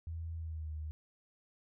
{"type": "tone with pitch glide", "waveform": "sine", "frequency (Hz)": [82.2, 77.14], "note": ["E2", "D#2"], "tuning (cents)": [-4, -14], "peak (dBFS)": -38, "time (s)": [0.07, 0.91], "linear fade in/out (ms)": 0, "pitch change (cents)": -110, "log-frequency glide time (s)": [0.36, 0.71], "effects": []}